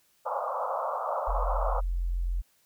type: band-pass noise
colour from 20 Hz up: pink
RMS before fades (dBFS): -31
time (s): 0.25-1.81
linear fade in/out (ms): 20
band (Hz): 510 to 1300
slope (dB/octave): 96
type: tone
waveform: sine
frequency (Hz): 43.65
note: F1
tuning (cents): 0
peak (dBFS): -26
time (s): 1.27-2.42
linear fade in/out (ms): 20
effects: white hiss -67 dBFS RMS until 2.65 s